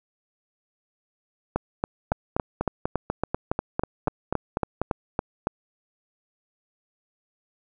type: two click trains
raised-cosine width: 1 ms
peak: -9 / -10 dBFS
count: 15 / 12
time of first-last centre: 1.56-5.471 / 2.12-4.816 s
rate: 3.58 / 4.08 Hz
effects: none